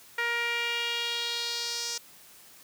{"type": "tone with band-pass filter sweep", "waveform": "sawtooth", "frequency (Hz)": 471.5, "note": "A#4", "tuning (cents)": 20, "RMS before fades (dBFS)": -31, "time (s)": [0.18, 1.98], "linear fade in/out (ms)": 5, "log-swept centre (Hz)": [1900, 5800], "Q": 2.7, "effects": ["white hiss -53 dBFS RMS until 2.63 s", "high-pass 60 Hz 12 dB/octave"]}